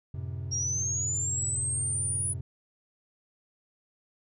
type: chord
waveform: triangle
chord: F# diminished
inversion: none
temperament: equal with one note detuned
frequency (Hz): 90.65 / 110 / 130.81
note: F#2 / A2 / C3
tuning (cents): -35 / 0 / 0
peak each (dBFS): -34 / -39 / -35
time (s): 0.14-2.41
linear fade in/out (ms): 5
type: linear sweep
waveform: sine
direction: up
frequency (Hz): 5580 to 9956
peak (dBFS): -28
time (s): 0.51-2.34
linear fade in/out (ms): 20
effects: none